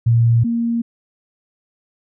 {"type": "tone pair in turn", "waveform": "sine", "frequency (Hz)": [116.54, 233.1], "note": ["A#2", "A#3"], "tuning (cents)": [0, 0], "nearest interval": "octave", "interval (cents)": 1200, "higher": "second", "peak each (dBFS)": [-10, -16], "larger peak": "first", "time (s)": [[0.06, 0.44], [0.44, 0.82]], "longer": "neither", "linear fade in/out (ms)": 10, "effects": []}